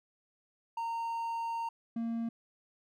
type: tone pair in turn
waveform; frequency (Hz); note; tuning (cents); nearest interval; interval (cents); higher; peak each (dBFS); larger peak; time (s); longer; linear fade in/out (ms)
triangle; 921 / 230.2; A#5 / A#3; -21 / -22; 2 octaves; 2401; first; -31 / -30; second; 0.77-1.69 / 1.96-2.29; first; 5
effects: none